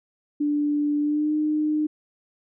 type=tone with pitch glide; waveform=sine; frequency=293.7 to 304.4 Hz; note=D4 to D#4; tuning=0 to -38 cents; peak=-20 dBFS; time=0.4-1.87 s; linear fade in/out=10 ms; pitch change=+62 cents; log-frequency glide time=1-1.33 s; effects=none